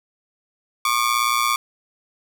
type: ring-modulated tone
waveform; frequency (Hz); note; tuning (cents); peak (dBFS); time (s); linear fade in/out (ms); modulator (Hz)
sawtooth; 1147; D6; -41; -11; 0.85-1.56; 2; 58.8
effects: none